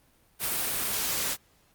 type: noise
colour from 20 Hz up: white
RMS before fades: -29 dBFS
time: 0.39-1.37 s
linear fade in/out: 50 ms
effects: pink hiss -64 dBFS RMS until 1.74 s + Opus 32 kbps